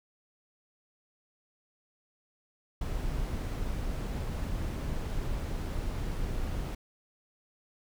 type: noise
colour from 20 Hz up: brown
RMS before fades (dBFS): -33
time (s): 2.81-6.75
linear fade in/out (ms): 5
effects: none